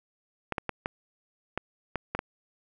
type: clicks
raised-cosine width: 0.5 ms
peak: -14 dBFS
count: 8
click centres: 0.523 / 0.582 / 0.693 / 0.859 / 1.576 / 1.957 / 2.15 / 2.191 s
effects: none